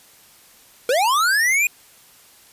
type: linear sweep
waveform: square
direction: up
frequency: 457.4 to 2489 Hz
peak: -16 dBFS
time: 0.89-1.67 s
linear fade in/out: 2 ms
effects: white hiss -50 dBFS RMS until 2.52 s + resampled to 32000 Hz